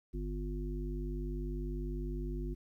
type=harmonic tone; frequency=50 Hz; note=G1; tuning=35 cents sharp; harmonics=1 / 3 / 5 / 7; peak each=-36 / -44 / -45 / -44 dBFS; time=0.13-2.55 s; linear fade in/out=20 ms; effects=12-bit